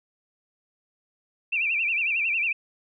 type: tone with vibrato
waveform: sine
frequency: 2531 Hz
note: D#7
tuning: 29 cents sharp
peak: -22 dBFS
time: 1.52-2.53 s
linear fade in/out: 10 ms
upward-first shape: sine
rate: 11 Hz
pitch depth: 150 cents each way
effects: none